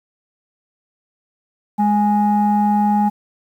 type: tone pair together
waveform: sine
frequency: 207.7 / 831.3 Hz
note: G#3 / G#5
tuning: 0 / +1 cents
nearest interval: 2 octaves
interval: 2401 cents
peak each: -14 / -15 dBFS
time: 1.78-3.1 s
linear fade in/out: 20 ms
effects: tanh soft clip ceiling -7 dBFS + 8-bit